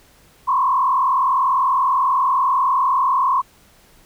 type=tone with frequency modulation; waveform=sine; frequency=1050 Hz; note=C6; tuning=6 cents sharp; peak=-14 dBFS; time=0.47-3.42 s; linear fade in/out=20 ms; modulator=39.8 Hz; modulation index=1.7; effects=pink hiss -52 dBFS RMS until 4.05 s